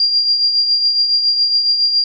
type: tone with tremolo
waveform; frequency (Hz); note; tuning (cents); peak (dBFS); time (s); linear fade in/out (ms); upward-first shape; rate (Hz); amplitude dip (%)
sine; 4779; D8; +29; -9; 0-2.04; 2; triangle; 7.2; 55
effects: none